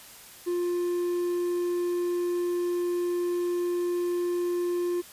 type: tone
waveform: triangle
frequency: 351.7 Hz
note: F4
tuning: 12 cents sharp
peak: -23 dBFS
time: 0.46-5.02 s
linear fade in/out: 20 ms
effects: white hiss -48 dBFS RMS until 5.12 s + resampled to 32000 Hz

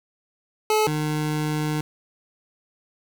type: tone pair in turn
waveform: 25% pulse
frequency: 430.5 / 152.2 Hz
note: A4 / D#3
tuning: -38 / -38 cents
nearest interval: octave + tritone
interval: 1800 cents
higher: first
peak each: -14 / -19 dBFS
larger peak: first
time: 0.7-0.87 / 0.87-1.81 s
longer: second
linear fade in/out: 2 ms
effects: 8-bit

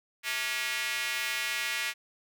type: tone with high-pass filter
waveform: square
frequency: 128.5 Hz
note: C3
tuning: 31 cents flat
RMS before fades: -32 dBFS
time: 0.23-1.94 s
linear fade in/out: 50 ms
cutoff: 2100 Hz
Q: 2.1
effects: none

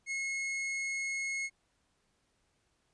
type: tone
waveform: 45% pulse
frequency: 2170 Hz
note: C#7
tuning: 37 cents flat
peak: -33 dBFS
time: 0.06-1.5 s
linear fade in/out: 50 ms
effects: pink hiss -75 dBFS RMS until 2.93 s + resampled to 22050 Hz

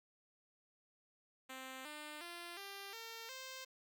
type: tone with pitch steps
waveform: 5% pulse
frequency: 261.6 / 300.5 / 345.2 / 396.5 / 455.5 / 523.2 Hz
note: C4 / D4 / F4 / G4 / A#4 / C5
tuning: 0 / +40 / -20 / +20 / -40 / 0 cents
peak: -36 dBFS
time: 1.49-3.65 s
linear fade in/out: 10 ms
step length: 360 ms
effects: none

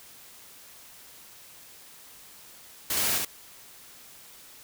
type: noise with echo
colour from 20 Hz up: white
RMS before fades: -28 dBFS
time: 2.9-3.18 s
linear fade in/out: 2 ms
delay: 69 ms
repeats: 1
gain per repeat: -2 dB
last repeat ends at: 3.249 s
effects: white hiss -50 dBFS RMS until 4.63 s

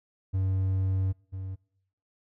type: tone pair in turn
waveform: triangle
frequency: 95 / 95 Hz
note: F#2 / F#2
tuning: +46 / +46 cents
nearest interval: unison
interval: 0 cents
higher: neither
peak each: -22 / -31 dBFS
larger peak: first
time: 0.33-1.13 / 1.32-1.56 s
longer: first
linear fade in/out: 20 ms
effects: noise-tail reverb RT60 0.8 s tail -26 dB re dry

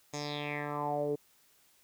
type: tone with low-pass filter sweep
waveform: 10% pulse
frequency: 146.83 Hz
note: D3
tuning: in tune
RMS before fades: -35 dBFS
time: 0.13-1.16 s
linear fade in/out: 10 ms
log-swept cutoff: 6800 to 390 Hz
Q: 5.1
effects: white hiss -66 dBFS RMS until 1.83 s

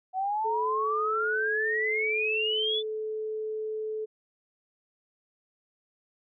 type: exponential sweep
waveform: sine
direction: up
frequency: 740 to 3520 Hz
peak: -26 dBFS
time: 0.13-2.83 s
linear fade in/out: 50 ms
type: tone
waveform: sine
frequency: 433.7 Hz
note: A4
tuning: 25 cents flat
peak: -30 dBFS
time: 0.44-4.06 s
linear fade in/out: 20 ms
effects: none

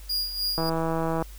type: tone with tremolo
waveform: 45% pulse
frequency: 4851 Hz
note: D#8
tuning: 45 cents flat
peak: -23 dBFS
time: 0.09-0.7 s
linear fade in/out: 10 ms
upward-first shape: sine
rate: 3.3 Hz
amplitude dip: 65%
type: click train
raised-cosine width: 1 ms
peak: -14 dBFS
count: 106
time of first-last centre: 0.58-1.224 s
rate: 163 Hz
effects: added 50 Hz sine -40 dBFS peak until 1.38 s + white hiss -51 dBFS RMS until 1.38 s

